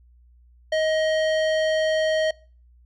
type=tone with low-pass filter; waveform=square; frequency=629 Hz; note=D#5; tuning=19 cents sharp; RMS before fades=-22 dBFS; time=0.72-2.31 s; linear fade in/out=5 ms; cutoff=4000 Hz; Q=1; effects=noise-tail reverb RT60 0.4 s tail -24 dB re dry + added 60 Hz sine -51 dBFS peak until 2.85 s